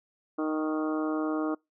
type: harmonic tone with a mistuned harmonic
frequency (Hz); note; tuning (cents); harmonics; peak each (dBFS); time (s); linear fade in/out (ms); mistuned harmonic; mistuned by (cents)
155.3; D#3; -3; 2 / 3 / 4 / 5 / 6 / 7 / 8 / 9; -28 / -36 / -37 / -41 / -48 / -41 / -40 / -45; 0.38-1.55; 10; 7; +17
effects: noise-tail reverb RT60 0.2 s tail -26 dB re dry